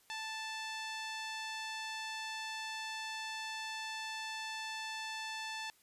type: tone with low-pass filter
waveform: 5% pulse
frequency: 880 Hz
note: A5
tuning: in tune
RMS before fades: -42 dBFS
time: 0.1-5.7 s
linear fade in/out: 0 ms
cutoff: 4100 Hz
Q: 0.61
effects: white hiss -68 dBFS RMS until 5.82 s + resampled to 32000 Hz